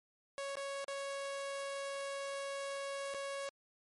sawtooth tone with dropouts, 554.4 Hz, C#5, in tune, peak -35 dBFS, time 0.38-3.49 s, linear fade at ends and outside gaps 0 ms, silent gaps 0.555-0.57 / 0.844-0.881 / 3.139-3.146 s, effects MP3 48 kbps

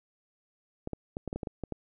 clicks, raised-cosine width 2 ms, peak -21 dBFS, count 10, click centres 0.874 / 0.933 / 1.169 / 1.277 / 1.329 / 1.36 / 1.432 / 1.472 / 1.637 / 1.723 s, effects none

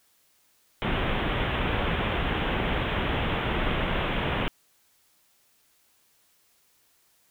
pink low-pass noise, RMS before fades -27 dBFS, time 0.82-4.48 s, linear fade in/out 0 ms, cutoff 3500 Hz, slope 96 dB/octave, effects white hiss -65 dBFS RMS until 7.3 s

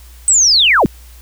sine linear sweep, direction down, 8230 to 115.1 Hz, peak -7 dBFS, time 0.28-0.86 s, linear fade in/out 0 ms, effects added 60 Hz sine -36 dBFS peak until 1.21 s + white hiss -45 dBFS RMS until 1.21 s

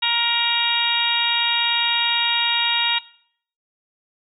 harmonic tone, 470.3 Hz, A#4, 15 cents sharp, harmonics 2 / 3 / 4 / 5 / 6 / 7 / 8, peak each -26 / -31 / -29 / -27 / -23 / -27 / -21 dBFS, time 0.02-2.99 s, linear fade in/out 10 ms, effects noise-tail reverb RT60 0.6 s tail -20 dB re dry

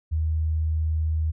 sine tone, 78.9 Hz, D#2, 25 cents sharp, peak -21 dBFS, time 0.11-1.32 s, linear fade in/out 20 ms, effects none

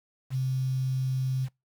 sine tone with quantisation, 130.81 Hz, C3, in tune, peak -25 dBFS, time 0.3-1.49 s, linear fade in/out 50 ms, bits 8, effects noise-tail reverb RT60 0.2 s tail -24 dB re dry

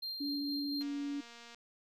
triangle tone with tremolo, 4186 Hz, C8, in tune, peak -36 dBFS, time 0.02-0.83 s, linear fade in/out 10 ms, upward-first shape sine, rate 4.3 Hz, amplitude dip 35%
sine tone, 284.7 Hz, C#4, 46 cents sharp, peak -35 dBFS, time 0.2-1.21 s, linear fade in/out 10 ms
click train, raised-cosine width 0.2 ms, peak -36 dBFS, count 174, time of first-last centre 0.81-1.546 s, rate 235 Hz
effects none

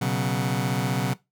sawtooth chord, B suspended second, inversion none, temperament just, 123.47 / 138.9 / 185.21 Hz, B2 / C#3 / F#3, 0 / +4 / +2 cents, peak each -23 dBFS, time 0.01-1.14 s, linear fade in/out 10 ms, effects noise-tail reverb RT60 0.2 s tail -19 dB re dry

